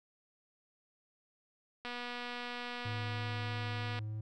click train, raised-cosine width 0.3 ms, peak -26 dBFS, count 521, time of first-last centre 1.85-3.99 s, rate 243 Hz
triangle tone with vibrato, 107.7 Hz, A2, 37 cents flat, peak -35 dBFS, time 2.85-4.21 s, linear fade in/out 5 ms, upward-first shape sine, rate 3.2 Hz, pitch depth 10 cents each way
effects none

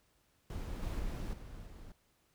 brown noise with level steps, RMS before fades -40 / -37 / -39 / -48 / -50 dBFS, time 0.5-1.92 s, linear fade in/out 2 ms, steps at 0.82 / 0.99 / 1.33 / 1.66 s, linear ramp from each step 5 ms, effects pink hiss -73 dBFS RMS until 2.34 s

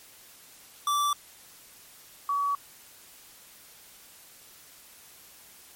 square / sine tone pair in turn, 1164 / 1135.4 Hz, D6 / C#6, -16 / +41 cents, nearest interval unison, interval 43 cents, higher first, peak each -24 dBFS, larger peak neither, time 0.87-1.13 / 2.29-2.55 s, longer neither, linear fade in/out 2 ms, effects white hiss -52 dBFS RMS until 5.75 s + MP3 64 kbps

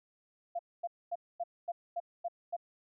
sine tone bursts, 690 Hz, F5, 21 cents flat, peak -32 dBFS, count 8, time 0.55-2.566 s, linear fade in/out 10 ms, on 42 ms, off 240 ms, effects none

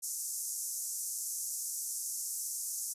pink band-pass noise, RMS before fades -38 dBFS, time 0.02-2.94 s, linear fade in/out 20 ms, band 5900 to 13000 Hz, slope 48 dB/octave, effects resampled to 32000 Hz

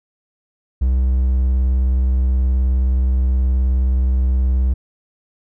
triangle tone with vibrato, 64 Hz, C2, 38 cents flat, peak -11 dBFS, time 0.81-4.74 s, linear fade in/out 10 ms, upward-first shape square, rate 19 Hz, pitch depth 27 cents each way, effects none

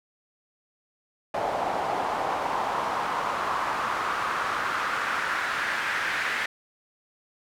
pink noise with band-pass filter sweep, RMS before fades -28 dBFS, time 1.34-6.46 s, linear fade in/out 5 ms, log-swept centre 730 to 1800 Hz, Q 2.6, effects none

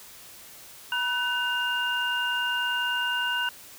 sine tone cluster, 966 / 1505 / 2816 Hz, B5 / F#6 / F7, -39 / +29 / +14 cents, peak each -32 / -27 / -29 dBFS, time 0.92-3.49 s, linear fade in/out 2 ms, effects white hiss -47 dBFS RMS until 3.78 s

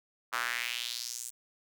square tone with high-pass filter sweep, 60.1 Hz, B1, 46 cents flat, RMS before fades -36 dBFS, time 0.32-1.31 s, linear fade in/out 20 ms, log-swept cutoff 1200 to 8500 Hz, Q 2.7, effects none

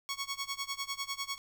10% pulse tone with tremolo, 1108.7 Hz, C#6, in tune, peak -24 dBFS, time 0.09-1.38 s, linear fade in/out 0 ms, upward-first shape sine, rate 10 Hz, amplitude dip 90%, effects 10-bit

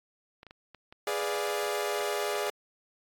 clicks, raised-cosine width 0.3 ms, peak -32 dBFS, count 9, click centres 0.431 / 0.467 / 0.509 / 0.747 / 0.925 / 1.095 / 1.234 / 1.632 / 1.664 s
sawtooth chord, G# diminished seventh, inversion none, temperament equal, 415.3 / 493.9 / 587.3 / 698.5 Hz, G#4 / B4 / D5 / F5, 0 / 0 / 0 / 0 cents, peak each -28 / -34 / -30 / -34 dBFS, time 1.07-2.5 s, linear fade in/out 2 ms
effects AAC 64 kbps

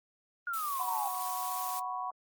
sine exponential sweep, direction down, 1446 to 784 Hz, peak -32 dBFS, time 0.47-1.08 s, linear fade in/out 2 ms
blue noise, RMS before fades -40 dBFS, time 0.53-1.8 s, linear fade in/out 10 ms
sine chord, F# suspended fourth, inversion none, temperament just, 740 / 986.7 / 1110 Hz, F#5 / B5 / C#6, 0 / -2 / +2 cents, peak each -38 dBFS, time 0.79-2.11 s, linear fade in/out 10 ms
effects Opus 24 kbps

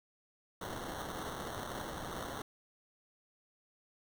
violet noise with sample-and-hold, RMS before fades -42 dBFS, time 0.61-2.42 s, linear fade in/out 5 ms, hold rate 2450 Hz, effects none

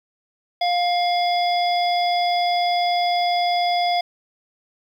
harmonic tone with a mistuned harmonic, 705 Hz, F5, 16 cents sharp, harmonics 1 / 3 / 5 / 7, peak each -18 / -29 / -28 / -30 dBFS, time 0.61-4.01 s, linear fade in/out 5 ms, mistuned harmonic 5, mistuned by -63 cents, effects 8-bit

